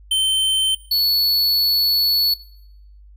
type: tone pair in turn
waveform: square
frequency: 3096 / 4420 Hz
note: G7 / C#8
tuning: -22 / -6 cents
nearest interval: tritone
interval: 616 cents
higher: second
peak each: -16 dBFS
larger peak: neither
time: 0.11-0.75 / 0.91-2.34 s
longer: second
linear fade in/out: 5 ms
effects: noise-tail reverb RT60 0.8 s tail -19 dB re dry + added 50 Hz sine -42 dBFS peak until 3.16 s